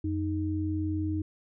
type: tone pair together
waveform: sine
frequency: 90.27 / 311.1 Hz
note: F#2 / D#4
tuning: -42 / 0 cents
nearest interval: octave + major sixth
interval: 2142 cents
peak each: -30 / -30 dBFS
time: 0.04-1.22 s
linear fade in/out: 5 ms
effects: none